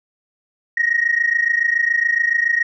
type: tone pair together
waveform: sine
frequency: 1864.7 / 1891.8 Hz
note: A#6 / A#6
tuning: 0 / +25 cents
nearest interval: unison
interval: 25 cents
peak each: -17 dBFS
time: 0.77-2.63 s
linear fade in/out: 5 ms
effects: tanh soft clip ceiling -7 dBFS